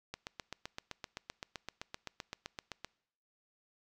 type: click train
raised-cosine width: 0.2 ms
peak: -23 dBFS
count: 22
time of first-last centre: 0.14-2.846 s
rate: 7.76 Hz
effects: noise-tail reverb RT60 0.7 s tail -24 dB re dry